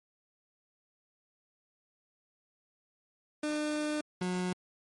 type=tone pair in turn; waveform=30% pulse; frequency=301.2 / 181.53 Hz; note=D4 / F#3; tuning=+44 / -33 cents; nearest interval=major sixth; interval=877 cents; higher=first; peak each=-28 dBFS; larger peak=neither; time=3.43-4.01 / 4.21-4.53 s; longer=first; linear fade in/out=5 ms; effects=MP3 48 kbps